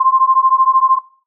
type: beating tone pair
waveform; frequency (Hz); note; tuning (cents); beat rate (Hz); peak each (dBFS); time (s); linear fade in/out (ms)
sine; 1046.5 / 1059.5; C6 / C6; 0 / +21; 13; -12; 0-0.99; 10
effects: noise-tail reverb RT60 0.4 s tail -18 dB re dry